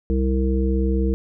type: harmonic tone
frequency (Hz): 65.41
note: C2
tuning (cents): 0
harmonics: 1 / 3 / 5 / 7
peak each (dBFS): -19 / -24 / -26 / -27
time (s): 0.1-1.14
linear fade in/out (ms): 0
effects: none